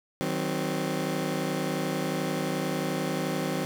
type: chord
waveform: 20% pulse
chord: C diminished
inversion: first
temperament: just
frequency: 156.98 / 188.37 / 261.6 Hz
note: Eb3 / Gb3 / C4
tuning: +16 / +31 / 0 cents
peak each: -27 dBFS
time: 0.21-3.65 s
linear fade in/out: 0 ms
effects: none